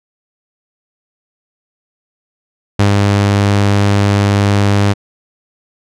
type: tone with ADSR envelope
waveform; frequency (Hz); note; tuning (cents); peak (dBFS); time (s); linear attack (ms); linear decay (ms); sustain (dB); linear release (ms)
sawtooth; 101; G#2; -48; -3; 2.79-4.94; 7; 110; -2; 23
effects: low-pass 7000 Hz 12 dB/octave